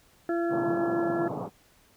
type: harmonic tone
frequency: 340 Hz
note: F4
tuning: 46 cents flat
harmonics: 1 / 2 / 4 / 5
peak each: -26 / -32 / -38 / -40 dBFS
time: 0.29-1.28 s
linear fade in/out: 2 ms
type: band-pass noise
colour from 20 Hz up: pink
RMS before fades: -34 dBFS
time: 0.49-1.5 s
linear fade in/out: 50 ms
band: 120 to 1100 Hz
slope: 48 dB/octave
effects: pink hiss -61 dBFS RMS until 1.96 s